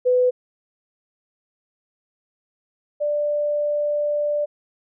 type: tone pair in turn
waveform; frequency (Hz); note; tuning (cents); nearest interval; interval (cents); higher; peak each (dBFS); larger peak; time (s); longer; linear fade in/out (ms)
sine; 500 / 589.7; B4 / D5; +21 / +7; minor third; 286; second; -14 / -19; first; 0.05-0.31 / 3-4.46; second; 20
effects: none